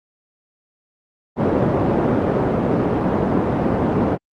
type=band-pass noise; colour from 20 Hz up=pink; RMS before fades=-18 dBFS; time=1.36-4.18 s; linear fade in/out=50 ms; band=140 to 690 Hz; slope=12 dB/octave; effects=Opus 32 kbps